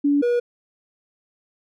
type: tone pair in turn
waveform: sine / triangle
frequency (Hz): 286.5 / 481.8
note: D4 / B4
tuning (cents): -43 / -43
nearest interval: major sixth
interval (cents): 900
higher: second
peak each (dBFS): -15 / -15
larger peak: neither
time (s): 0.04-0.22 / 0.22-0.4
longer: neither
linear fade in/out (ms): 10
effects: none